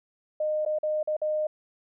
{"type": "tone with dropouts", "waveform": "sine", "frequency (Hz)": 613, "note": "D#5", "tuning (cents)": -26, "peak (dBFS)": -24, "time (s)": [0.4, 1.47], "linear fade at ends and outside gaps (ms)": 5, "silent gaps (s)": [[0.651, 0.661], [0.787, 0.831], [1.03, 1.074], [1.167, 1.216]], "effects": []}